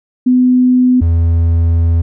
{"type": "tone pair in turn", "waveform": ["sine", "triangle"], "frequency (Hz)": [251.6, 83.48], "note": ["B3", "E2"], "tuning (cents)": [32, 22], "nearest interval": "octave + perfect fifth", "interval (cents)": 1910, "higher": "first", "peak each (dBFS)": -6, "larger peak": "neither", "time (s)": [[0.26, 1.01], [1.01, 2.02]], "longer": "second", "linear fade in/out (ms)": 10, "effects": []}